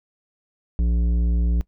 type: tone with tanh clipping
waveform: triangle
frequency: 58.5 Hz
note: A#1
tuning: 7 cents sharp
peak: -19 dBFS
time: 0.79-1.61 s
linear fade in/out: 0 ms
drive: 15 dB
effects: noise-tail reverb RT60 0.1 s tail -21 dB re dry